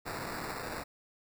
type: noise with sample-and-hold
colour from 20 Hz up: white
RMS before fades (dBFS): -39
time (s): 0.05-0.84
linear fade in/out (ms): 20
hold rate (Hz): 3150
effects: none